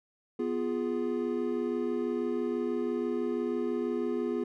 triangle chord, F diminished, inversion second, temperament equal, 246.9 / 349.2 / 415.3 Hz, Cb4 / F4 / Ab4, 0 / 0 / 0 cents, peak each -31 dBFS, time 0.39-4.44 s, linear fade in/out 5 ms, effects none

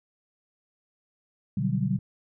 sine chord, G major seventh, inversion first, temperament equal, 123.47 / 146.83 / 185 / 196 Hz, B2 / D3 / F#3 / G3, 0 / 0 / 0 / 0 cents, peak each -29 dBFS, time 1.57-1.99 s, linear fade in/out 5 ms, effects none

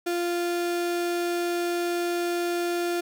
35% pulse tone, 347.8 Hz, F4, 7 cents flat, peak -23 dBFS, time 0.06-3.01 s, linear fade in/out 10 ms, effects none

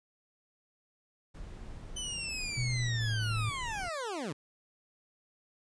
brown noise, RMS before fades -44 dBFS, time 1.34-3.89 s, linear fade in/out 10 ms
20% pulse linear sweep, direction down, 3051 to 127.1 Hz, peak -30 dBFS, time 1.96-4.33 s, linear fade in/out 10 ms
sine tone with pitch glide, 122.7 to 109.31 Hz, B2 to A2, -11 to -11 cents, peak -30 dBFS, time 2.57-3.5 s, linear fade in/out 10 ms, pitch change -200 cents, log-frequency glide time 2.75-3.14 s
effects resampled to 22050 Hz

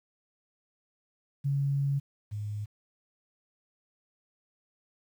sine tone pair in turn, 139.8 / 104.45 Hz, C#3 / G#2, +15 / +10 cents, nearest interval perfect fourth, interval 505 cents, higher first, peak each -25 / -32 dBFS, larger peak first, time 1.44-2 / 2.31-2.66 s, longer first, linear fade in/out 20 ms, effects 10-bit

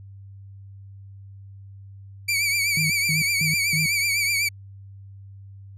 sawtooth tone with vibrato, 2297 Hz, D7, 39 cents flat, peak -17 dBFS, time 2.28-4.49 s, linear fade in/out 10 ms, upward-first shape triangle, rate 8 Hz, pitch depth 78 cents each way
sine tone bursts, 156 Hz, D#3, 5 cents sharp, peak -24 dBFS, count 4, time 2.77-3.86 s, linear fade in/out 2 ms, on 130 ms, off 190 ms
effects added 98 Hz sine -40 dBFS peak until 5.77 s + resampled to 32000 Hz

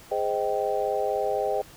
sine chord, Ab major seventh, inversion none, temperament just, 415.3 / 519.1 / 623 / 778.7 Hz, Ab4 / C5 / Eb5 / G5, 0 / -14 / +2 / -12 cents, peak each -29 dBFS, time 0.11-1.62 s, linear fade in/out 10 ms, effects pink hiss -49 dBFS RMS until 1.76 s

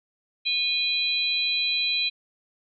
sine tone cluster, 2475 / 3244 / 3983 Hz, D#7 / G#7 / B7, -10 / -41 / +14 cents, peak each -27 / -32 / -24 dBFS, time 0.45-2.1 s, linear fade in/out 20 ms, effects none

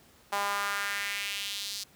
sawtooth tone with high-pass filter sweep, 201.6 Hz, G3, 49 cents sharp, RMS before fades -33 dBFS, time 0.32-1.84 s, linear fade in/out 10 ms, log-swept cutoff 850 to 4800 Hz, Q 2.3, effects pink hiss -59 dBFS RMS until 1.95 s + high-pass 60 Hz 12 dB/octave

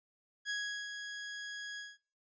sawtooth tone with ADSR envelope, 1661.2 Hz, G#6, in tune, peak -30 dBFS, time 0.45-1.98 s, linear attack 48 ms, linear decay 380 ms, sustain -7 dB, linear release 200 ms, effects noise-tail reverb RT60 0.4 s tail -21 dB re dry + resampled to 16000 Hz

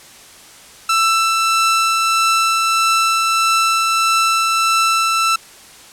sawtooth tone with tremolo, 1330 Hz, E6, 15 cents sharp, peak -8 dBFS, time 0.89-5.36 s, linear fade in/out 5 ms, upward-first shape triangle, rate 1.6 Hz, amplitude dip 25%, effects white hiss -41 dBFS RMS until 5.92 s + low-pass 10000 Hz 12 dB/octave

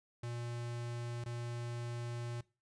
square tone with dropouts, 119.2 Hz, A#2, 39 cents sharp, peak -40 dBFS, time 0.23-2.41 s, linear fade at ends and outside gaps 5 ms, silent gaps 1.241-1.259 s, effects noise-tail reverb RT60 0.3 s tail -20 dB re dry + resampled to 22050 Hz

